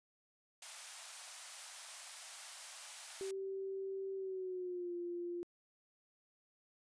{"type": "high-pass noise", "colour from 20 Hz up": "white", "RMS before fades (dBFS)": -49, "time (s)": [0.62, 3.31], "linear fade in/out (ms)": 2, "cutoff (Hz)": 600, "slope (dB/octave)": 48}
{"type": "tone with pitch glide", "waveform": "sine", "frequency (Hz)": [386.7, 348.5], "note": ["G4", "F4"], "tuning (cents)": [-24, -4], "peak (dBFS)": -39, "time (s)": [3.21, 5.43], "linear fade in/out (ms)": 0, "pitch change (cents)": -180, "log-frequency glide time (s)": [4.15, 4.94]}
{"effects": ["resampled to 22050 Hz"]}